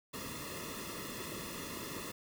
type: noise with comb filter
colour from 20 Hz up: pink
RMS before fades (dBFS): -43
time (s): 0.13-2.12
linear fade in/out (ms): 10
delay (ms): 1.3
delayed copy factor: -0.9
effects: none